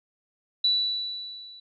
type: tone with level ramp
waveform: sine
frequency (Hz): 3951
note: B7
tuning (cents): 0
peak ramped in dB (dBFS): -18 to -44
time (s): 0.64-1.6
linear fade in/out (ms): 5
effects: none